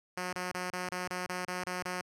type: tone bursts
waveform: 5% pulse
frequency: 181.2 Hz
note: F#3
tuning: 36 cents flat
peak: -23 dBFS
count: 10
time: 0.17-2.013 s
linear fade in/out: 5 ms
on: 160 ms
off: 27 ms
effects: low-pass 11000 Hz 12 dB/octave